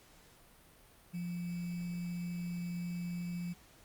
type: tone with sample-and-hold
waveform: sine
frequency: 174.61 Hz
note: F3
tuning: in tune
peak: -36 dBFS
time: 1.13-3.54 s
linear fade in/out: 20 ms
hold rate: 2450 Hz
effects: pink hiss -61 dBFS RMS until 3.84 s + Opus 48 kbps